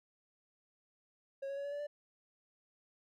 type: tone with pitch steps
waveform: triangle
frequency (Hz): 547 / 554.6 / 562.4 / 570.2 / 578.2 / 586.3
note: C#5 / C#5 / C#5 / C#5 / D5 / D5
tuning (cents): -23 / +1 / +25 / +49 / -27 / -3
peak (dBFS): -36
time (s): 1.42-1.87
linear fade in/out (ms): 10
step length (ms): 75
effects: none